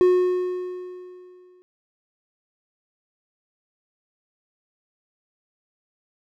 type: tone with exponential decay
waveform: triangle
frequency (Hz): 363.2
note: F#4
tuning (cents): -32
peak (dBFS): -10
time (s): 0.01-1.62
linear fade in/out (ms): 0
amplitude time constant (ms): 350
effects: none